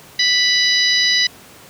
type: harmonic tone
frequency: 988 Hz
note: B5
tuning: in tune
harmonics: 2 / 3 / 4 / 5 / 6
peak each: -18 / -22 / -17 / -18 / -27 dBFS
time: 0.19-1.27 s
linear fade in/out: 5 ms
effects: pink hiss -42 dBFS RMS until 1.69 s + high-pass 100 Hz 12 dB/octave